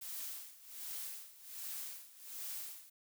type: noise with tremolo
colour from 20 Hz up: blue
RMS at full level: -43 dBFS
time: 0.01-2.9 s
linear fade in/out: 10 ms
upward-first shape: sine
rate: 1.3 Hz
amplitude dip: 85%
effects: none

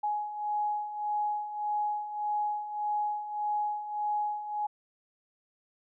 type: beating tone pair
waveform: sine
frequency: 836 / 837.7 Hz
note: G#5 / G#5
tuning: +11 / +15 cents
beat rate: 1.7 Hz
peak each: -36 / -30 dBFS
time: 0.03-4.67 s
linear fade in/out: 10 ms
effects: none

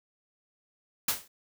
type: noise with exponential decay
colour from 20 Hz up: white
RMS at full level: -23 dBFS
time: 1.08-1.28 s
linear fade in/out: 5 ms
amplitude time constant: 43 ms
effects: none

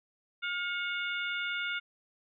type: harmonic tone with a mistuned harmonic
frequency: 710 Hz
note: F5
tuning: 28 cents sharp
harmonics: 2 / 3 / 4 / 5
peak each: -34 / -37 / -40 / -41 dBFS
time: 0.42-1.8 s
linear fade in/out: 20 ms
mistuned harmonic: 3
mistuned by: +52 cents
effects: none

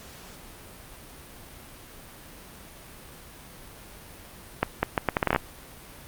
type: accelerating click train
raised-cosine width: 0.5 ms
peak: -6 dBFS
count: 11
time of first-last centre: 4.63-5.361 s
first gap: 200 ms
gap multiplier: 0.74
effects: pink hiss -46 dBFS RMS until 6.07 s + Opus 48 kbps

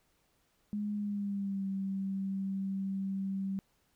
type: tone with pitch glide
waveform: sine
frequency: 207.7 to 193.79 Hz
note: G#3 to G3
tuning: 0 to -20 cents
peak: -32 dBFS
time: 0.73-3.59 s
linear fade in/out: 0 ms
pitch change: -120 cents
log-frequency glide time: 0.94-1.66 s
effects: pink hiss -73 dBFS RMS until 3.95 s

